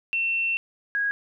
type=tone pair in turn; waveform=sine; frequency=2700 / 1646.7 Hz; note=E7 / G#6; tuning=+41 / -15 cents; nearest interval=major sixth; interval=856 cents; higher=first; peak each=-22 dBFS; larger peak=neither; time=0.13-0.57 / 0.95-1.11 s; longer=first; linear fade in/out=0 ms; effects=none